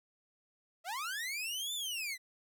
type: linear two-way sweep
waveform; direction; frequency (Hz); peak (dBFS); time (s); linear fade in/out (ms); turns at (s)
sawtooth; up then down; 623 to 3591 to 1948; -33; 0.84-2.18; 50; 1.74
effects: none